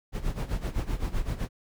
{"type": "noise with tremolo", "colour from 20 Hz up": "brown", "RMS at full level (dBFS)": -27, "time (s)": [0.12, 1.49], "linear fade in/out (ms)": 50, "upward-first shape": "sine", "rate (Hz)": 7.8, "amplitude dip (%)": 80, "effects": []}